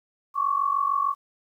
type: tone pair together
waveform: sine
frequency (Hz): 1097 / 1143.6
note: C#6 / D6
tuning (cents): -18 / -46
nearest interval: minor second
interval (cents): 72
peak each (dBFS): -24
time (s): 0.34-1.15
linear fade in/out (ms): 50
effects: 10-bit